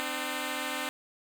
5% pulse tone pair together, 258.9 / 299.8 Hz, C4 / D4, -18 / +36 cents, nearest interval minor third, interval 254 cents, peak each -23 dBFS, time 0-0.89 s, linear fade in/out 0 ms, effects none

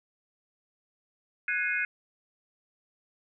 sine chord, Ab dominant seventh, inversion third, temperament equal with one note detuned, 1480 / 1661.2 / 2142 / 2489 Hz, Gb6 / Ab6 / C7 / Eb7, 0 / 0 / +40 / 0 cents, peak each -32 dBFS, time 1.48-1.85 s, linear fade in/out 2 ms, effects none

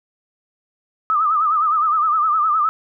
sine tone with vibrato, 1244.5 Hz, D#6, in tune, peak -14 dBFS, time 1.1-2.69 s, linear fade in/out 0 ms, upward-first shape sine, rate 9.7 Hz, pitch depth 96 cents each way, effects none

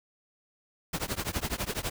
pink noise with tremolo, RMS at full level -29 dBFS, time 0.93-1.9 s, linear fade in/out 5 ms, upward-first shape triangle, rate 12 Hz, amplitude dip 100%, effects none

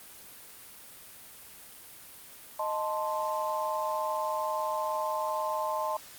sine chord, A diminished, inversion second, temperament equal, 622.3 / 880 / 1046.5 Hz, Eb5 / A5 / C6, 0 / 0 / 0 cents, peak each -33 dBFS, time 2.59-5.97 s, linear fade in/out 5 ms, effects white hiss -49 dBFS RMS until 6.18 s + Opus 32 kbps

